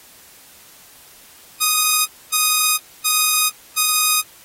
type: tone bursts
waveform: 5% pulse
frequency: 1244.5 Hz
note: D#6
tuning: in tune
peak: -4 dBFS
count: 4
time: 1.6-4.22 s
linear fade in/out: 20 ms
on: 460 ms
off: 260 ms
effects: white hiss -46 dBFS RMS until 4.44 s + AAC 48 kbps